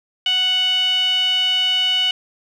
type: tone with band-pass filter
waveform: sawtooth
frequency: 740 Hz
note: F#5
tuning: in tune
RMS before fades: -18 dBFS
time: 0.26-2.11 s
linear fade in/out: 2 ms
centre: 3000 Hz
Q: 9.6
effects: none